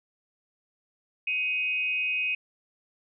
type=tone with amplitude modulation; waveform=sine; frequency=2517 Hz; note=D#7; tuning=19 cents sharp; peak=-22 dBFS; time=1.27-2.35 s; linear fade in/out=5 ms; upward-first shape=sine; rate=290 Hz; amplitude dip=65%; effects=none